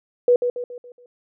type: tone with echo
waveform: sine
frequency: 488.8 Hz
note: B4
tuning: 18 cents flat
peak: -11 dBFS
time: 0.28-0.36 s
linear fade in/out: 2 ms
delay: 140 ms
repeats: 5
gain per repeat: -7 dB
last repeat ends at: 1.06 s
effects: none